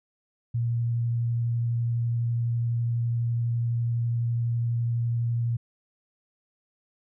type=tone with vibrato; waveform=sine; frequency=117.7 Hz; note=A#2; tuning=17 cents sharp; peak=-23 dBFS; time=0.54-5.57 s; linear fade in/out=10 ms; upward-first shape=sine; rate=12 Hz; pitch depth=9 cents each way; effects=none